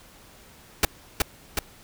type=noise with echo; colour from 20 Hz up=pink; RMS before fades=-18 dBFS; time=0.83-0.85 s; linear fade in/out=2 ms; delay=370 ms; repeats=2; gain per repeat=-3 dB; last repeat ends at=1.59 s; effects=pink hiss -51 dBFS RMS until 1.83 s